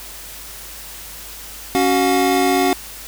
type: tone cluster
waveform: square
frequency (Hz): 277.5 / 373.9 / 718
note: C#4 / F#4 / F5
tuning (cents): +2 / +18 / +48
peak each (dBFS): -19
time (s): 1.75-2.73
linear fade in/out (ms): 0
effects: added 50 Hz sine -42 dBFS peak until 3.07 s + white hiss -35 dBFS RMS until 3.07 s